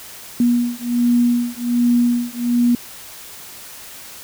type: beating tone pair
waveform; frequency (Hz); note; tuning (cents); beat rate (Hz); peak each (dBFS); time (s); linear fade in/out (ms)
sine; 240 / 241.3; B3 / B3; -49 / -40; 1.3; -17; 0.4-2.75; 2
effects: white hiss -37 dBFS RMS until 4.23 s